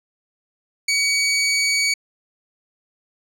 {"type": "tone", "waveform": "20% pulse", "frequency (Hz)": 2260, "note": "C#7", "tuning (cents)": 33, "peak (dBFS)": -12, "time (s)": [0.88, 1.94], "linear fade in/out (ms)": 5, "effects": ["low-pass 11000 Hz 12 dB/octave"]}